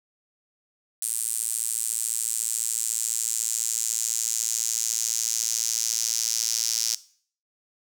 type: tone with high-pass filter sweep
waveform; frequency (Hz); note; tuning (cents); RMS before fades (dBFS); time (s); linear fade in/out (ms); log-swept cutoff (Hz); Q
sawtooth; 114; A#2; -38; -27; 1.02-6.95; 0; 8900 to 5700; 4
effects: noise-tail reverb RT60 0.5 s tail -18 dB re dry